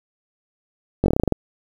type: slowing click train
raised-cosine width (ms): 2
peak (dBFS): -4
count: 10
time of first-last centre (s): 1.04-1.323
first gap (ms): 20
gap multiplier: 1.11
effects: 7-bit